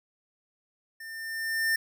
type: tone with level ramp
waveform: square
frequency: 1800 Hz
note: A6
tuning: 39 cents sharp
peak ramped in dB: -41 to -23 dBFS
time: 1-1.76 s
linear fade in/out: 5 ms
effects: none